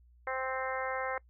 harmonic tone, 261.6 Hz, C4, in tune, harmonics 2 / 3 / 4 / 5 / 6 / 7 / 8, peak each -37 / -39 / -40 / -41 / -42 / -42 / -43 dBFS, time 0.27-1.18 s, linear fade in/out 2 ms, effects noise-tail reverb RT60 0.1 s tail -24 dB re dry + added 60 Hz sine -58 dBFS peak until 1.29 s

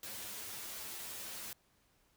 white noise with comb filter, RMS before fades -45 dBFS, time 0.03-1.53 s, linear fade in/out 2 ms, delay 9.2 ms, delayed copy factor +1, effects pink hiss -72 dBFS RMS until 2.16 s

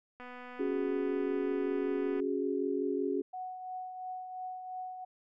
click train, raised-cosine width 0.5 ms, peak -33 dBFS, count 497, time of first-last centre 0.2-2.2 s, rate 248 Hz
sine chord, C# suspended fourth, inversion none, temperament equal, 277.2 / 370 / 415.3 Hz, C#4 / F#4 / G#4, 0 / 0 / 0 cents, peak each -34 dBFS, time 0.59-3.22 s, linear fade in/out 10 ms
sine tone with tremolo, 740 Hz, F#5, in tune, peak -36 dBFS, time 3.33-5.05 s, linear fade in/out 10 ms, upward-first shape triangle, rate 2.9 Hz, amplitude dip 50%
effects none

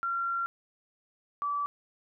sine tone pair in turn, 1373 / 1154.6 Hz, F6 / D6, -30 / -30 cents, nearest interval minor third, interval 300 cents, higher first, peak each -28 dBFS, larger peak neither, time 0.03-0.46 / 1.42-1.66 s, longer first, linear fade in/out 0 ms, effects none

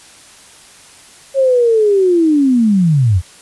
sine linear sweep, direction down, 549 to 79.6 Hz, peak -8 dBFS, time 1.34-3.22 s, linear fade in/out 50 ms, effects white hiss -41 dBFS RMS until 3.41 s + resampled to 24000 Hz

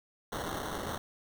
blue noise with sample-and-hold, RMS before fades -37 dBFS, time 0.32-0.98 s, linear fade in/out 2 ms, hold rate 2450 Hz, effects none

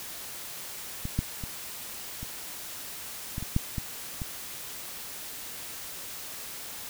clicks, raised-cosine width 5 ms, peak -20 / -13 / -23 / -25 / -20 / -23 / -11 / -18 / -21 dBFS, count 9, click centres 1.054 / 1.19 / 1.438 / 2.23 / 3.381 / 3.426 / 3.564 / 3.782 / 4.218 s, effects white hiss -40 dBFS RMS until 6.89 s

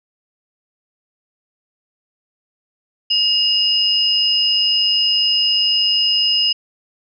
sine tone pair together, 2855 / 5048 Hz, F7 / D#8, +37 / +24 cents, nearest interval minor seventh, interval 987 cents, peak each -16 dBFS, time 3.1-6.53 s, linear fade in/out 10 ms, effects none

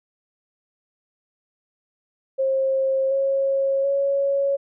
sine tone with pitch steps, 534 / 544.6 / 555.4 Hz, C5 / C#5 / C#5, +35 / -31 / +3 cents, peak -18 dBFS, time 2.38-4.57 s, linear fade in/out 20 ms, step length 730 ms, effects none

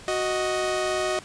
sawtooth tone pair together, 370 / 623.8 Hz, F#4 / D#5, 0 / +4 cents, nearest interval major sixth, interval 904 cents, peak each -23 / -22 dBFS, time 0.08-1.19 s, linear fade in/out 0 ms, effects pink hiss -45 dBFS RMS until 1.24 s + resampled to 22050 Hz

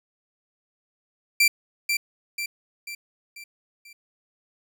sawtooth tone with echo, 2352 Hz, D7, 2 cents sharp, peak -12 dBFS, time 1.4-1.48 s, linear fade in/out 5 ms, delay 490 ms, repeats 5, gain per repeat -6 dB, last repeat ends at 3.93 s, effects none

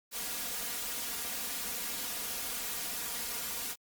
white noise with comb filter, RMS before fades -37 dBFS, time 0.11-3.76 s, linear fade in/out 50 ms, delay 4.2 ms, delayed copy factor +0.75, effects Opus 48 kbps

